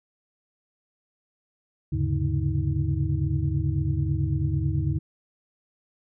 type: tone cluster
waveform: sine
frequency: 78.5 / 102.2 / 135.4 / 144.5 / 317.7 Hz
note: D#2 / G#2 / C#3 / D3 / D#4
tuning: +16 / -27 / -40 / -28 / +36 cents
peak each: -28 / -28 / -29 / -27 / -34 dBFS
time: 1.92-4.99 s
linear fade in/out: 10 ms
effects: none